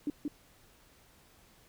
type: tone with echo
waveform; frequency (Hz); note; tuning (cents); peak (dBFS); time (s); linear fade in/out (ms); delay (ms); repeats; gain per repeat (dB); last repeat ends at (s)
sine; 293.7; D4; 0; -29; 0.07-0.1; 2; 180; 1; -2; 0.28
effects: pink hiss -62 dBFS RMS until 1.68 s